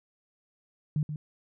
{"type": "tone with echo", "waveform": "sine", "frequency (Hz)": 150.7, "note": "D3", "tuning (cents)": 45, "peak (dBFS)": -24, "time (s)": [0.96, 1.03], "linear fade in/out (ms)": 2, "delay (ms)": 130, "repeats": 1, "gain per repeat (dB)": -8, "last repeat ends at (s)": 1.16, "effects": []}